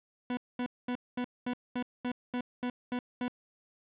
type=tone bursts; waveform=40% pulse; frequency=246.9 Hz; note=B3; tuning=in tune; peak=-30 dBFS; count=11; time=0.3-3.281 s; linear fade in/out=2 ms; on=71 ms; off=220 ms; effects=resampled to 8000 Hz + 10-bit